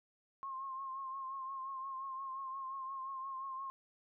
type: tone with vibrato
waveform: sine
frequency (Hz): 1069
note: C6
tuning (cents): +37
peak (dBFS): -40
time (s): 0.43-3.7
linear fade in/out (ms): 0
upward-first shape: triangle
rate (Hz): 5.7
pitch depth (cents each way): 48
effects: none